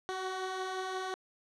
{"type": "beating tone pair", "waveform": "15% pulse", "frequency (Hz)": [370, 375.7], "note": ["F#4", "F#4"], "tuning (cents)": [0, 26], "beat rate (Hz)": 5.7, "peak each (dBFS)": [-38, -29], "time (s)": [0.09, 1.14], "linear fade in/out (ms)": 0, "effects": ["low-pass 6000 Hz 12 dB/octave"]}